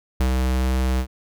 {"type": "tone with ADSR envelope", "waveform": "square", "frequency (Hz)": 64.2, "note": "C2", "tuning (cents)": -32, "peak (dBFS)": -17, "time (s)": [0.2, 1.07], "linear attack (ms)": 4, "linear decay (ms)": 97, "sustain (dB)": -2, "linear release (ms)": 80, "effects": []}